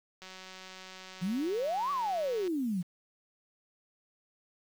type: click train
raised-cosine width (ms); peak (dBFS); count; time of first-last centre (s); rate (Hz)
0.2; -30; 423; 0.22-2.477; 187
type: exponential two-way sweep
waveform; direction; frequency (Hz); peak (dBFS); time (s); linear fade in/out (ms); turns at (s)
sine; up then down; 166.9 to 1174.7 to 166.9; -29; 1.21-2.83; 20; 1.91
effects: 9-bit